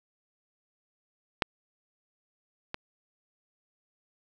clicks, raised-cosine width 0.3 ms, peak -7 / -17 dBFS, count 2, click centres 1.422 / 2.744 s, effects none

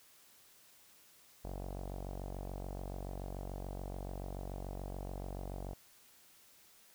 sawtooth tone with low-pass filter, 46.95 Hz, F#1, 26 cents sharp, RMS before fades -43 dBFS, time 1.44-5.74 s, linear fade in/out 10 ms, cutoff 700 Hz, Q 2.9, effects white hiss -63 dBFS RMS until 6.94 s

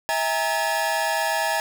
45% pulse tone cluster, 648 / 813 / 922 / 1712 Hz, E5 / G#5 / A#5 / A6, -30 / -37 / -19 / -48 cents, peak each -27 dBFS, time 0.09-1.6 s, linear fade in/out 0 ms, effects none

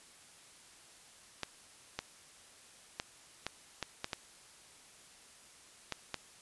clicks, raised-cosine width 0.2 ms, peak -18 dBFS, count 9, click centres 1.433 / 1.99 / 2.999 / 3.466 / 3.827 / 4.044 / 4.132 / 5.923 / 6.143 s, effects white hiss -58 dBFS RMS until 6.41 s + resampled to 24000 Hz

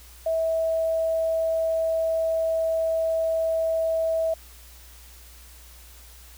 sine tone, 650 Hz, E5, 24 cents flat, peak -21 dBFS, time 0.26-4.34 s, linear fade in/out 5 ms, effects added 60 Hz sine -47 dBFS peak until 6.37 s + white hiss -50 dBFS RMS until 6.37 s

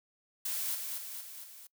blue noise with echo, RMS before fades -35 dBFS, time 0.45-0.75 s, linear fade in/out 5 ms, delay 230 ms, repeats 4, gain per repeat -4 dB, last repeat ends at 1.67 s, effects noise-tail reverb RT60 0.1 s tail -23 dB re dry

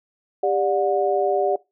sine tone cluster, 397.3 / 587 / 726 Hz, G4 / D5 / F#5, +23 / -1 / -33 cents, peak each -22 dBFS, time 0.43-1.56 s, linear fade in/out 5 ms, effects noise-tail reverb RT60 0.2 s tail -20 dB re dry

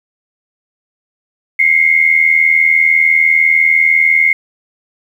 sine tone pair together, 2093 / 2173 Hz, C7 / C#7, 0 / -35 cents, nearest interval minor second, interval 65 cents, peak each -10 dBFS, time 1.59-4.33 s, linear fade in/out 5 ms, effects 7-bit

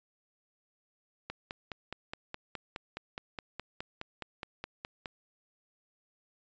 click train, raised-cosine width 0.3 ms, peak -22 dBFS, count 19, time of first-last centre 1.3-5.058 s, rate 4.79 Hz, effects resampled to 16000 Hz

